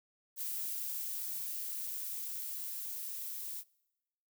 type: noise with level ramp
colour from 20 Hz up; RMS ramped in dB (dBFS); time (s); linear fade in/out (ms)
violet; -38 to -42; 0.36-3.64; 50
effects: noise-tail reverb RT60 1.0 s tail -25 dB re dry